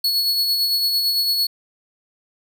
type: tone with tremolo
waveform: 45% pulse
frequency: 4380 Hz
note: C#8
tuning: 22 cents flat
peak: -15 dBFS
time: 0.04-1.47 s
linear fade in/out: 5 ms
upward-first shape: sine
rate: 8.9 Hz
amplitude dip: 35%
effects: none